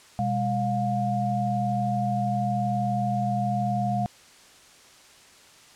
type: tone cluster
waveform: sine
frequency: 123.5 / 202.6 / 710 Hz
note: B2 / G#3 / F5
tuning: 0 / -43 / +28 cents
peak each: -28 / -28 / -26 dBFS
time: 0.19-4.06 s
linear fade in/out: 0 ms
effects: white hiss -52 dBFS RMS until 5.75 s + low-pass 8000 Hz 12 dB/octave